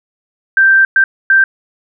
sine tone bursts at uneven times, 1568 Hz, G6, in tune, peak -5 dBFS, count 3, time 0.57-0.85 / 0.96-1.04 / 1.3-1.44 s, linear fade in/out 2 ms, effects none

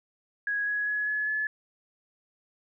sine tone with pitch steps, 1660 / 1674.4 / 1689 / 1703.7 / 1718.5 Hz, G#6 / G#6 / G#6 / G#6 / A6, -1 / +14 / +29 / +44 / -41 cents, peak -26 dBFS, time 0.47-1.47 s, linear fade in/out 2 ms, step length 200 ms, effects none

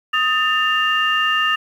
sine tone cluster, 1251 / 1788 / 2797 Hz, D#6 / A6 / F7, +9 / +27 / +2 cents, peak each -19 dBFS, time 0.13-1.56 s, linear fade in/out 10 ms, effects tanh soft clip ceiling -6 dBFS + 8-bit

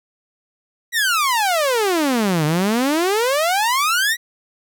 sawtooth exponential two-way sweep, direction down then up, 1966 to 146.83 to 1966 Hz, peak -12 dBFS, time 0.92-4.17 s, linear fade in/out 50 ms, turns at 2.45 s, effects none

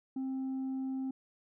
sine tone with tanh clipping, 264.2 Hz, C4, 17 cents sharp, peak -34 dBFS, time 0.16-1.11 s, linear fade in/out 5 ms, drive 2 dB, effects none

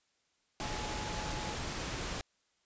sine tone in noise, 850 Hz, G#5, 40 cents sharp, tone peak -43 dBFS, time 0.61-1.53 s, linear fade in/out 0 ms, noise pink, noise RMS -38 dBFS, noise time 0.6-2.21 s, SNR -8 dB, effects white hiss -75 dBFS RMS until 2.65 s + resampled to 16000 Hz

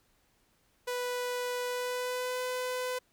sawtooth tone with pitch glide, 493.7 to 503.5 Hz, B4 to B4, -1 to +33 cents, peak -28 dBFS, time 0.87-2.99 s, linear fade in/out 10 ms, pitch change +34 cents, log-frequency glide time 1.67-2.41 s, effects pink hiss -70 dBFS RMS until 3.12 s

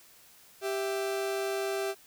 40% pulse tone pair together, 392.4 / 660 Hz, G4 / E5, +2 / +2 cents, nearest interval major sixth, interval 900 cents, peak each -30 / -35 dBFS, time 0.61-1.95 s, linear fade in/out 50 ms, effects white hiss -57 dBFS RMS until 2.06 s

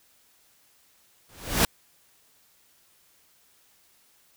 pink noise with exponential growth, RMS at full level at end -17 dBFS, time 1.29-1.65 s, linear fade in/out 2 ms, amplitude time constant 78 ms, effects white hiss -62 dBFS RMS until 4.36 s

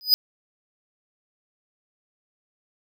square tone with exponential growth, 4978 Hz, D#8, in tune, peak -10 dBFS, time 0.01-0.14 s, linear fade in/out 0 ms, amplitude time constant 28 ms, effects none

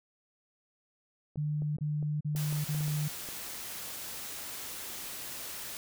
clicks, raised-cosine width 2 ms, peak -33 dBFS, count 10, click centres 1.358 / 1.621 / 1.785 / 2.027 / 2.351 / 2.526 / 2.748 / 2.807 / 2.881 / 3.288 s
sine tone bursts, 149.7 Hz, D3, 33 cents sharp, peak -29 dBFS, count 4, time 1.37-3.084 s, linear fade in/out 10 ms, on 400 ms, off 38 ms
white noise, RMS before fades -41 dBFS, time 2.36-5.77 s, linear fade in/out 0 ms
effects none

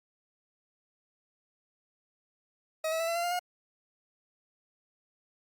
40% pulse tone with pitch steps, 634 / 646.9 / 660.2 / 673.6 / 687.4 / 701.4 / 715.8 Hz, D#5 / E5 / E5 / E5 / F5 / F5 / F5, +32 / -33 / +2 / +37 / -28 / +7 / +42 cents, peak -28 dBFS, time 2.84-3.393 s, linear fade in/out 5 ms, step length 79 ms, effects Opus 48 kbps

